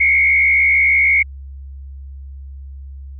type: tone with frequency modulation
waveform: sine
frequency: 2188 Hz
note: C#7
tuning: 23 cents flat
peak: -10 dBFS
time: 0-1.23 s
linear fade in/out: 10 ms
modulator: 66.4 Hz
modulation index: 1.2
effects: added 68 Hz sine -30 dBFS peak until 3.19 s